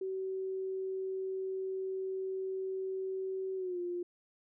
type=tone with pitch glide; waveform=sine; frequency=380 to 352.5 Hz; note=F#4 to F4; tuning=+46 to +16 cents; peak=-34 dBFS; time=0.01-4.03 s; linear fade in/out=5 ms; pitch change=-130 cents; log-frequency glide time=3.56-3.79 s; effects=none